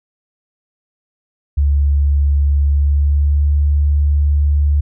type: tone with pitch glide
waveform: sine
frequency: 71.3 to 72.76 Hz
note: C#2 to D2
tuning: +49 to -16 cents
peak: -10 dBFS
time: 1.57-4.81 s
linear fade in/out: 10 ms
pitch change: +35 cents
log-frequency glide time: 2.69-3.5 s
effects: none